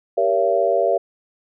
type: chord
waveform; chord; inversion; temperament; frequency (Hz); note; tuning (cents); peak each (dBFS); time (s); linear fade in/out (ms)
sine; G diminished seventh; none; just; 392 / 470.4 / 564.5 / 677.4; G4 / Bb4 / Db5 / Fb5; 0 / +16 / +31 / +47; -23 / -22 / -20 / -19; 0.17-0.98; 10
effects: none